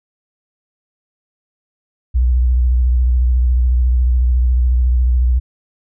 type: tone with vibrato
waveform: sine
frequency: 61.74 Hz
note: B1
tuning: in tune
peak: -10 dBFS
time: 2.14-5.4 s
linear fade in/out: 20 ms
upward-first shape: sine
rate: 14 Hz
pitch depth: 65 cents each way
effects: none